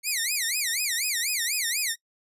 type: tone with vibrato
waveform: 10% pulse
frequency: 2134 Hz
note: C7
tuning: 34 cents sharp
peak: -16 dBFS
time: 0.03-1.96 s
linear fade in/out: 50 ms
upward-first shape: sine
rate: 4.1 Hz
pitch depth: 290 cents each way
effects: noise-tail reverb RT60 0.1 s tail -23 dB re dry + resampled to 32000 Hz